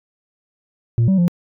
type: tone with pitch steps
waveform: sine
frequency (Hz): 116.6 / 191.5 / 174.3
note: A#2 / G3 / F3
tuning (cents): +1 / -40 / -3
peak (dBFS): -9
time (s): 0.98-1.28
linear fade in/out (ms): 0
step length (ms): 100
effects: tanh soft clip ceiling -11 dBFS